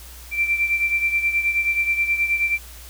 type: beating tone pair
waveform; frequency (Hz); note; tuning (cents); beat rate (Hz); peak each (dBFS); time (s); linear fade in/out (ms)
sine; 2347 / 2356.4; D7 / D7; -2 / +5; 9.4; -19 / -25; 0.31-2.59; 50
effects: added 60 Hz sine -40 dBFS peak until 2.89 s + white hiss -43 dBFS RMS until 2.89 s